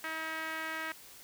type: tone with band-pass filter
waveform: sawtooth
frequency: 319.2 Hz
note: D#4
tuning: 44 cents sharp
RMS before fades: -38 dBFS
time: 0.04-0.92 s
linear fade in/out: 2 ms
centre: 1800 Hz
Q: 2.3
effects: white hiss -53 dBFS RMS until 1.23 s